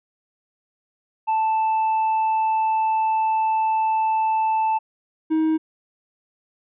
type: tone pair in turn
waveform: triangle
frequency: 880 / 316.4 Hz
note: A5 / D#4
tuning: 0 / +29 cents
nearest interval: octave + tritone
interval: 1771 cents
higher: first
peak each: -16 / -15 dBFS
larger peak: second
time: 1.27-4.79 / 5.3-5.58 s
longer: first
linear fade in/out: 20 ms
effects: resampled to 8000 Hz